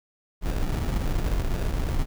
brown noise with sample-and-hold, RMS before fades -25 dBFS, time 0.41-2.06 s, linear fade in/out 50 ms, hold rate 1050 Hz, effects none

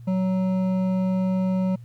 triangle tone with hard clipping, 186.9 Hz, F#3, 18 cents sharp, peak -22 dBFS, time 0.07-1.76 s, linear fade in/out 10 ms, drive 13 dB, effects added 119 Hz sine -39 dBFS peak until 1.84 s + pink hiss -65 dBFS RMS until 1.84 s

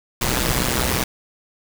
pink noise with amplitude modulation, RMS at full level -17 dBFS, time 0.21-1.04 s, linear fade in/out 5 ms, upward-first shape sine, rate 125 Hz, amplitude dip 85%, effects none

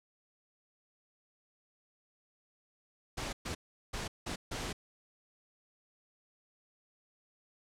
pink noise bursts at uneven times, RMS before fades -38 dBFS, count 5, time 3.17-3.33 / 3.45-3.55 / 3.93-4.08 / 4.26-4.36 / 4.51-4.73 s, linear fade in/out 10 ms, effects low-pass 8000 Hz 12 dB/octave

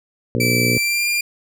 harmonic tone, 60 Hz, B1, 49 cents flat, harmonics 2 / 3 / 4 / 5 / 6 / 7 / 8 / 9, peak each -21 / -28 / -23 / -27 / -29 / -26 / -27 / -32 dBFS, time 0.35-0.78 s, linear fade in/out 0 ms
sawtooth tone with pitch glide, 2323 to 2397 Hz, D7 to D7, -20 to +35 cents, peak -14 dBFS, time 0.4-1.21 s, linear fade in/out 5 ms, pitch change +55 cents, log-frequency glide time 0.7-1.06 s
effects none

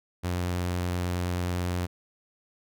sawtooth tone, 89 Hz, F2, 33 cents sharp, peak -23 dBFS, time 0.23-1.87 s, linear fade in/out 20 ms, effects none

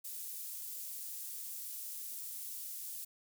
pink high-pass noise, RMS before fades -44 dBFS, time 0.04-3.05 s, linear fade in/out 10 ms, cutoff 11000 Hz, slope 12 dB/octave, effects none

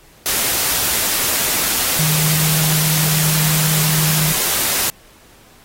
sine tone in noise, 155.56 Hz, D#3, in tune, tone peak -17 dBFS, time 1.99-4.32 s, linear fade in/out 0 ms, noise white, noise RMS -18 dBFS, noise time 0.26-4.9 s, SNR -2 dB, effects pink hiss -48 dBFS RMS until 5.64 s + AAC 48 kbps

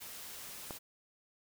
white noise, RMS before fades -47 dBFS, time 0-0.79 s, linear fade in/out 20 ms
click, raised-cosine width 1 ms, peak -27 dBFS, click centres 0.708 s
effects none

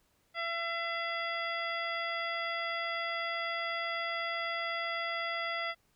harmonic tone with a mistuned harmonic, 674 Hz, E5, 38 cents sharp, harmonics 1 / 2 / 3 / 4 / 5 / 7, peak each -39 / -38 / -36 / -46 / -43 / -47 dBFS, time 0.34-5.75 s, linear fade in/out 50 ms, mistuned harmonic 7, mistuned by +27 cents, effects pink hiss -72 dBFS RMS until 5.95 s

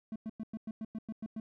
triangle tone bursts, 220 Hz, A3, in tune, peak -34 dBFS, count 10, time 0.12-1.4 s, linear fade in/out 2 ms, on 38 ms, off 100 ms, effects none

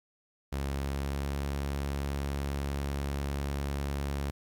sawtooth tone with pitch glide, 69.1 to 70.15 Hz, C#2 to C#2, -5 to +21 cents, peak -27 dBFS, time 0.52-4.31 s, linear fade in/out 10 ms, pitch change +26 cents, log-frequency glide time 0.75-1.37 s, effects 11-bit

